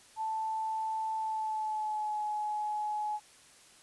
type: tone with pitch glide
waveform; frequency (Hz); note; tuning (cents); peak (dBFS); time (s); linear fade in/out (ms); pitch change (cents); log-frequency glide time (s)
sine; 880 to 845.1; A5 to G#5; 0 to +30; -31; 0.16-3.2; 50; -70; 1.17-2.22
effects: white hiss -58 dBFS RMS until 3.82 s + resampled to 24000 Hz